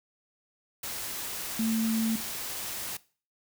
sine tone in noise, 223.6 Hz, A3, 28 cents sharp, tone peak -25 dBFS, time 1.59-2.16 s, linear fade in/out 5 ms, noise white, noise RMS -36 dBFS, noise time 0.83-2.97 s, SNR +8 dB, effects noise-tail reverb RT60 0.4 s tail -20 dB re dry

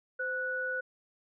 sine tone pair together, 514.9 / 1475 Hz, C5 / F#6, -28 / -6 cents, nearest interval octave + tritone, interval 1822 cents, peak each -37 / -32 dBFS, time 0.19-0.81 s, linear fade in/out 10 ms, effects none

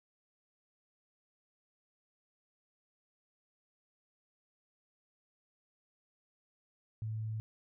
sine tone, 109.7 Hz, A2, 5 cents flat, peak -35 dBFS, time 7.02-7.4 s, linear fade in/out 0 ms, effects none

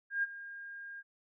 sine tone with ADSR envelope, 1614 Hz, G#6, 50 cents flat, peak -27 dBFS, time 0.1-1.03 s, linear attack 130 ms, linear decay 27 ms, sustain -16 dB, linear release 39 ms, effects none

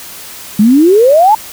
sine exponential sweep, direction up, 200 to 903 Hz, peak -3 dBFS, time 0.59-1.35 s, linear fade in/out 5 ms, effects white hiss -29 dBFS RMS until 1.52 s

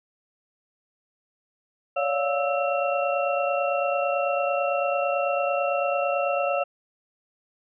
sine tone cluster, 561 / 590 / 704 / 1314 / 2727 Hz, C#5 / D5 / F5 / E6 / F7, +21 / +8 / +14 / -6 / -42 cents, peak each -25 / -34 / -27 / -30 / -32 dBFS, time 1.96-6.64 s, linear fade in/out 10 ms, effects none

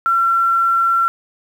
sine tone with quantisation, 1358 Hz, F6, 49 cents flat, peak -12 dBFS, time 0.06-1.08 s, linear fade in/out 0 ms, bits 7, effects none

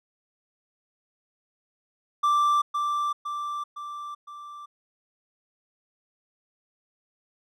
triangle tone with echo, 1174.7 Hz, D6, in tune, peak -17 dBFS, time 2.23-2.62 s, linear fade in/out 10 ms, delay 510 ms, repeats 4, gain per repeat -5 dB, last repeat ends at 4.66 s, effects none

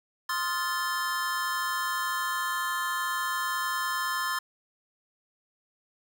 square chord, F dominant seventh, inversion second, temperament just, 1047.7 / 1257.2 / 1396.9 / 1746.1 Hz, C6 / Eb6 / F6 / A6, +2 / +18 / 0 / -14 cents, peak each -32 / -37 / -37 / -33 dBFS, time 0.29-4.39 s, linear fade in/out 5 ms, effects none

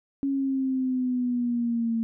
sine exponential sweep, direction down, 277.2 to 226.1 Hz, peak -23 dBFS, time 0.23-2.03 s, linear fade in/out 0 ms, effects none

